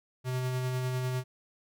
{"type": "tone with tremolo", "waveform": "square", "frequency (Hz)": 127.6, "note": "C3", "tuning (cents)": -43, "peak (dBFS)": -29, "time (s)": [0.24, 1.24], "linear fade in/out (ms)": 50, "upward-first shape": "sine", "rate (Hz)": 10, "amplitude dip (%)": 25, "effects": []}